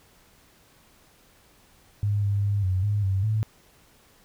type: tone with pitch steps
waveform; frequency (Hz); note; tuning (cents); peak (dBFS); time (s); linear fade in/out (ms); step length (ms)
sine; 102.7 / 100.8 / 101.5 / 93 / 103.4 / 96.2 / 108.5; G#2 / G2 / G#2 / F#2 / G#2 / G2 / A2; -19 / +49 / -39 / +9 / -7 / -32 / -24; -21; 2.03-3.43; 0; 200
effects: pink hiss -58 dBFS RMS until 4.24 s